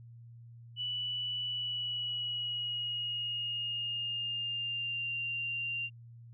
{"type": "tone with pitch glide", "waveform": "sine", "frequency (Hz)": [2960, 2778], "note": ["F#7", "F7"], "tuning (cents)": [0, -10], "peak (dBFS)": -33, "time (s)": [0.76, 5.9], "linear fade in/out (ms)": 50, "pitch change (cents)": -110, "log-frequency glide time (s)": [1.45, 5.13], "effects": ["added 117 Hz sine -49 dBFS peak until 6.33 s"]}